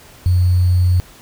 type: tone with sample-and-hold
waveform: sine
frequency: 90 Hz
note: F#2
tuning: 47 cents flat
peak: -10 dBFS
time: 0.26-1 s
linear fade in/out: 0 ms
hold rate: 4410 Hz
effects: pink hiss -43 dBFS RMS until 1.21 s